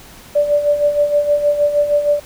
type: tone with tremolo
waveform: sine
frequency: 585 Hz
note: D5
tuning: 7 cents flat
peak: -9 dBFS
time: 0.35-2.2 s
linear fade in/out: 10 ms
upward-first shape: sine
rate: 6.4 Hz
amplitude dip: 65%
effects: pink hiss -40 dBFS RMS until 2.25 s